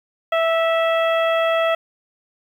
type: harmonic tone with a mistuned harmonic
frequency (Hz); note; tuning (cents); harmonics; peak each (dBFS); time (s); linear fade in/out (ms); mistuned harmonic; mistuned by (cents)
658; E5; -3; 1 / 2 / 3 / 4 / 5; -17 / -23 / -27 / -29 / -31; 0.32-1.75; 5; 3; -17
effects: 8-bit

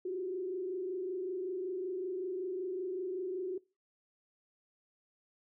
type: tone with frequency modulation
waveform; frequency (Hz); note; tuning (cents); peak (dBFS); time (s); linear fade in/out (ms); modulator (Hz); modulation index
sine; 370; F#4; 0; -34; 0.05-3.58; 5; 25.3; 0.73
effects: noise-tail reverb RT60 0.3 s tail -23 dB re dry

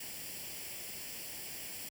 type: noise with comb filter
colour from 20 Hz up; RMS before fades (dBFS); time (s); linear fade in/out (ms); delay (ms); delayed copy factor
white; -44; 0-1.89; 5; 0.39; +0.65
effects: high-pass 60 Hz 12 dB/octave

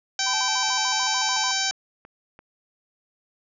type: harmonic tone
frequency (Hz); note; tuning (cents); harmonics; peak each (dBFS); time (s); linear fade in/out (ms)
775; G5; -20; 1 / 2 / 3 / 4 / 5 / 6 / 7 / 8 / 9; -32 / -30 / -33 / -32 / -31 / -31 / -29 / -30 / -32; 0.19-1.71; 2
type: tone with vibrato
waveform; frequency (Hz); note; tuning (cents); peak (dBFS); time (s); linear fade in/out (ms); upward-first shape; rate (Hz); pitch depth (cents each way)
triangle; 932; A#5; -1; -26; 0.26-1.52; 10; square; 6.8; 130
type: click train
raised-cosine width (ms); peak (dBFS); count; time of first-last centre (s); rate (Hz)
0.5; -31; 7; 0.35-2.391; 2.94
effects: none

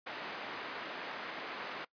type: band-pass noise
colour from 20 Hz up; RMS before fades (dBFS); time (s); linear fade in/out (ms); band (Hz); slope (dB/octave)
white; -43; 0.06-1.85; 10; 270 to 2000; 12
effects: noise-tail reverb RT60 0.1 s tail -21 dB re dry + resampled to 11025 Hz

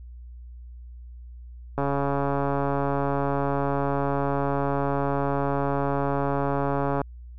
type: click train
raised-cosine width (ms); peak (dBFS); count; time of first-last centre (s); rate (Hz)
1; -12; 734; 1.78-7.016; 140
effects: added 60 Hz sine -39 dBFS peak until 7.38 s

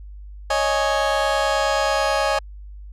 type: chord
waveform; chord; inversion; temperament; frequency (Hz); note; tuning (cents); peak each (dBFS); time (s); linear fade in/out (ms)
30% pulse; C# suspended second; none; just; 554.4 / 623.7 / 831.5; C#5 / D#5 / G#5; 0 / +4 / +2; -20; 0.5-2.39; 5
effects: added 50 Hz sine -35 dBFS peak until 2.92 s + low-pass 7000 Hz 12 dB/octave

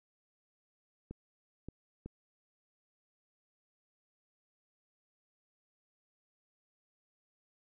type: clicks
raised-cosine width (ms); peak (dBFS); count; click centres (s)
3; -30; 3; 1.11 / 1.686 / 2.06
effects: none

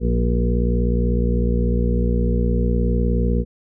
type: harmonic tone with a mistuned harmonic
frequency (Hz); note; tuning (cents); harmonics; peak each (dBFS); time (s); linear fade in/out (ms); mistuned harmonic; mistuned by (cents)
59.7; A#1; +42; 1 / 2 / 3 / 4 / 6 / 7 / 8; -18 / -25 / -24 / -25 / -32 / -30 / -28; 0-3.45; 50; 4; -24
effects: none

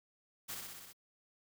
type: noise with echo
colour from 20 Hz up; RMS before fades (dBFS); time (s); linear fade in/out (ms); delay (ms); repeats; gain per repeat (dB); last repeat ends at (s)
white; -42; 0.48-0.56; 20; 62; 6; -2; 0.932
effects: none

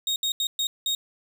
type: tone bursts at uneven times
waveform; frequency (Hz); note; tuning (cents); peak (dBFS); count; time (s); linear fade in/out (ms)
35% pulse; 3729; A#7; 0; -21; 5; 0.07-0.16 / 0.23-0.32 / 0.4-0.47 / 0.59-0.67 / 0.86-0.95; 2
effects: none

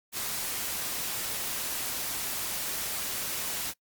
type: noise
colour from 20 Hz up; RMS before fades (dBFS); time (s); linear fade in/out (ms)
white; -33; 0.12-3.74; 50
effects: noise-tail reverb RT60 0.1 s tail -21 dB re dry + Opus 48 kbps

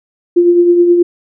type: tone with tremolo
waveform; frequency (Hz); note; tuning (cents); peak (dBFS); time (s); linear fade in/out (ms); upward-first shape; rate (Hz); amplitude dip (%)
sine; 348.6; F4; -3; -3; 0.36-1.03; 10; triangle; 9.5; 50
effects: none

